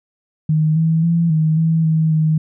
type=tone with pitch steps; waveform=sine; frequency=155.6 / 161.7 / 168.1 / 157.2 / 162.2 / 159 / 156.7 Hz; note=D#3 / E3 / E3 / D#3 / E3 / D#3 / D#3; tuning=0 / -33 / +34 / +18 / -28 / +38 / +13 cents; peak=-12 dBFS; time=0.49-2.38 s; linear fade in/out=5 ms; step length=270 ms; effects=none